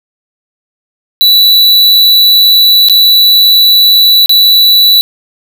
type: tone with dropouts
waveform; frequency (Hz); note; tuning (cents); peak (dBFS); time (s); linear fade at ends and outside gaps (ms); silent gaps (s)
square; 3951; B7; 0; -3; 1.21-5.01; 0; 2.886-2.897 / 4.26-4.294
effects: none